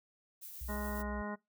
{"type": "noise with tremolo", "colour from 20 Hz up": "violet", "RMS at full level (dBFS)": -47, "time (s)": [0.41, 1.03], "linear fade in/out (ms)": 20, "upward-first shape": "sine", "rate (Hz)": 7.3, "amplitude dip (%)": 25}
{"type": "tone with vibrato", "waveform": "sine", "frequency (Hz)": 62, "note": "B1", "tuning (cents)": 7, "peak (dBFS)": -40, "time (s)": [0.61, 1.22], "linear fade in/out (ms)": 5, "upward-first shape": "sine", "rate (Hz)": 12, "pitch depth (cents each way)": 20}
{"type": "harmonic tone", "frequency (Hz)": 207.7, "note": "G#3", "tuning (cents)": 0, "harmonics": [1, 2, 3, 4, 5, 6, 7, 9], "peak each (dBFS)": [-40, -47, -45, -48, -46, -56, -49, -49], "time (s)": [0.68, 1.36], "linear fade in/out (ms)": 20}
{"effects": ["noise-tail reverb RT60 0.2 s tail -23 dB re dry"]}